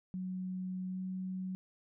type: tone with pitch glide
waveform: sine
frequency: 185 to 186.5 Hz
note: F#3 to F#3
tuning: 0 to +14 cents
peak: -36 dBFS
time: 0.14-1.55 s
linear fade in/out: 0 ms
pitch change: +14 cents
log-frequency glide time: 0.88-1 s
effects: none